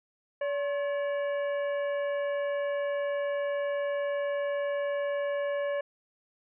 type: harmonic tone with a mistuned harmonic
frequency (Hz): 571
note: D5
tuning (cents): -49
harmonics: 1 / 2 / 3 / 4 / 5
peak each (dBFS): -28 / -42 / -40 / -48 / -51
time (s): 0.41-5.81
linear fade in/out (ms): 5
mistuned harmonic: 2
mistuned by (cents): -100
effects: none